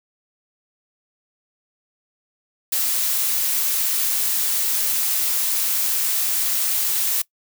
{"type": "noise", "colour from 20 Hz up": "blue", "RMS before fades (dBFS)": -21, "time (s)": [2.72, 7.22], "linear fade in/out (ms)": 5, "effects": ["noise-tail reverb RT60 0.1 s tail -22 dB re dry"]}